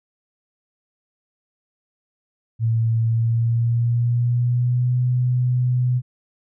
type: tone with pitch glide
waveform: sine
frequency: 113.8 to 124.82 Hz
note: A#2 to B2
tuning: -41 to +19 cents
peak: -16 dBFS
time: 2.59-6.02 s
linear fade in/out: 50 ms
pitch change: +160 cents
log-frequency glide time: 3.05-4.98 s
effects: none